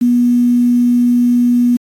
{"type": "tone with quantisation", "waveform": "sine", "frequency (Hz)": 242.7, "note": "B3", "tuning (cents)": -30, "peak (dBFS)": -8, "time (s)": [0.01, 1.77], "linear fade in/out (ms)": 10, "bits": 6, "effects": ["AAC 48 kbps"]}